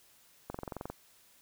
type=click train; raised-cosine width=1 ms; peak=-24 dBFS; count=10; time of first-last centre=0.5-0.9 s; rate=22.5 Hz; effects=white hiss -63 dBFS RMS until 1.41 s